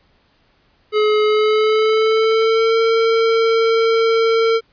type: tone with pitch glide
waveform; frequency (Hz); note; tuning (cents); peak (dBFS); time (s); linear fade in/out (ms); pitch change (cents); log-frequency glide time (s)
square; 425.2 to 453.1; G#4 to A#4; +41 to -49; -13; 0.92-4.61; 50; +110; 1.25-2.79
effects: pink hiss -58 dBFS RMS until 4.72 s + resampled to 11025 Hz